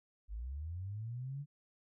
sine linear sweep, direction up, 48 to 146.83 Hz, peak -39 dBFS, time 0.28-1.46 s, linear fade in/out 50 ms, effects none

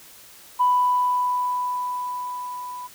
sine tone with level ramp, 992 Hz, B5, 7 cents sharp, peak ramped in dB -14 to -32 dBFS, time 0.59-2.88 s, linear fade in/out 20 ms, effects tanh soft clip ceiling -10 dBFS + white hiss -47 dBFS RMS until 2.94 s

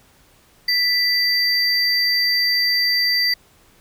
triangle tone pair together, 1982 / 4687 Hz, B6 / D8, +6 / -4 cents, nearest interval octave + minor third, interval 1490 cents, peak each -19 / -16 dBFS, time 0.68-3.34 s, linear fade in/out 5 ms, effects pink hiss -54 dBFS RMS until 3.8 s

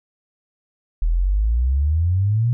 sine exponential sweep, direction up, 38.89 to 123.47 Hz, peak -15 dBFS, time 1.02-2.53 s, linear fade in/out 0 ms, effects none

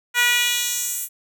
10% pulse tone with high-pass filter sweep, 483.9 Hz, B4, 35 cents flat, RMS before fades -21 dBFS, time 0.14-1.09 s, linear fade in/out 50 ms, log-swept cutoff 1500 to 11000 Hz, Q 1.3, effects none

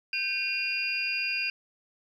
sine tone cluster, 1559 / 2442 / 2745 / 4804 Hz, G6 / D#7 / F7 / D8, -10 / -33 / -31 / +38 cents, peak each -39 / -31 / -31 / -34 dBFS, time 0.13-1.5 s, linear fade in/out 2 ms, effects 10-bit

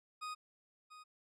40% pulse tone with echo, 1244.5 Hz, D#6, in tune, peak -40 dBFS, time 0.21-0.35 s, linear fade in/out 20 ms, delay 690 ms, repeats 1, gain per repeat -12 dB, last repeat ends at 1.04 s, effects low-pass 9000 Hz 12 dB/octave

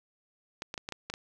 clicks, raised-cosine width 0.2 ms, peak -19 dBFS, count 7, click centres 0.621 / 0.741 / 0.778 / 0.889 / 0.923 / 1.1 / 1.139 s, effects none

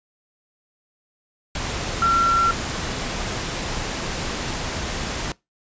sine tone in noise, 1361 Hz, F6, 45 cents flat, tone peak -15 dBFS, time 2.02-2.51 s, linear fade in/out 2 ms, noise pink, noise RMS -27 dBFS, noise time 1.55-5.32 s, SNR +9 dB, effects noise-tail reverb RT60 0.2 s tail -22 dB re dry + resampled to 16000 Hz

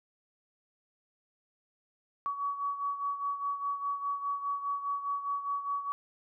sine beating tone pair, 1130 / 1134.9 Hz, C#6 / C#6, +33 / +40 cents, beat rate 4.9 Hz, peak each -32 / -38 dBFS, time 2.26-5.92 s, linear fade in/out 0 ms, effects none

